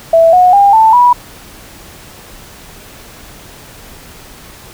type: tone with pitch steps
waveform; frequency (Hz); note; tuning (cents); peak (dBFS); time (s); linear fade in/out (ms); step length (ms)
sine; 659.3 / 727.3 / 802.4 / 885.2 / 976.5; E5 / F#5 / G5 / A5 / B5; 0 / -30 / +40 / +10 / -20; -3; 0.13-1.13; 5; 200
effects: pink hiss -35 dBFS RMS until 4.73 s